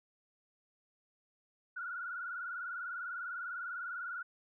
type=tone with vibrato; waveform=sine; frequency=1427 Hz; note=F6; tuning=37 cents sharp; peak=-38 dBFS; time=1.76-4.23 s; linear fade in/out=10 ms; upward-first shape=sine; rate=20 Hz; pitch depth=82 cents each way; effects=none